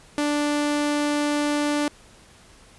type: tone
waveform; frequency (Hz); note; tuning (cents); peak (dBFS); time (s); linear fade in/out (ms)
sawtooth; 293.7; D4; 0; -17; 0.18-1.88; 0
effects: pink hiss -51 dBFS RMS until 2.78 s + resampled to 24000 Hz